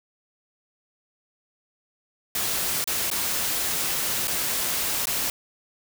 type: noise with dropouts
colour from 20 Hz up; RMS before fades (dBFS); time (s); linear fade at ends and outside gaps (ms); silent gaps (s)
white; -26; 2.35-5.3; 2; 2.842-2.874 / 3.102-3.113 / 4.273-4.279 / 5.056-5.07
effects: none